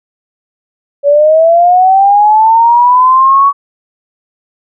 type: linear sweep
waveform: sine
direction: up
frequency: 562 to 1129 Hz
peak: -3 dBFS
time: 1.03-3.53 s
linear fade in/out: 50 ms
effects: none